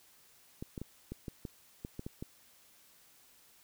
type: clicks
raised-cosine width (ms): 3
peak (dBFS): -27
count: 10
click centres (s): 0.625 / 0.778 / 0.816 / 1.12 / 1.282 / 1.452 / 1.849 / 1.994 / 2.065 / 2.225
effects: white hiss -63 dBFS RMS until 3.63 s